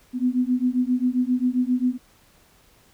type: beating tone pair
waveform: sine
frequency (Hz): 246.9 / 254.4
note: B3 / C4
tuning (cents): 0 / -48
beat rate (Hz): 7.5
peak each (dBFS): -22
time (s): 0.13-1.98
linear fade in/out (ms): 50
effects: pink hiss -57 dBFS RMS until 2.93 s